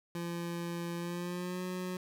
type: tone with pitch glide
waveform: 25% pulse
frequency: 171.3 to 182.54 Hz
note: F3 to F#3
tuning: -33 to -23 cents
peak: -32 dBFS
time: 0.15-1.97 s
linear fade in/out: 2 ms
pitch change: +110 cents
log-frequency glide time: 0.97-1.63 s
effects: none